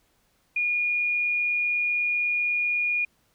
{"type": "tone", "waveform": "sine", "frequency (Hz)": 2436, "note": "D#7", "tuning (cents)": -37, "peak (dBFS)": -22, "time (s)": [0.56, 3.05], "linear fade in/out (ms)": 5, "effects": ["pink hiss -67 dBFS RMS until 3.34 s"]}